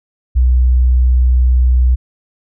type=tone; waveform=sine; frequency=62.4 Hz; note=B1; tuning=19 cents sharp; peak=-7 dBFS; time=0.35-1.96 s; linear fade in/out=20 ms; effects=none